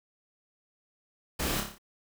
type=noise with echo; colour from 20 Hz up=pink; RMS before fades=-32 dBFS; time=1.39-1.61 s; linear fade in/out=10 ms; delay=29 ms; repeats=6; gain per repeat=-4 dB; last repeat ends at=1.784 s; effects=none